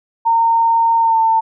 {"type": "tone with pitch glide", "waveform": "sine", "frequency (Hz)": [917, 898.6], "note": ["A#5", "A5"], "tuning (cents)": [-29, 36], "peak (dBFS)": -10, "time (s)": [0.25, 1.41], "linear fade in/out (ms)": 20, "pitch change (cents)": -35, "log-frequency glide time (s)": [0.99, 1.2], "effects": []}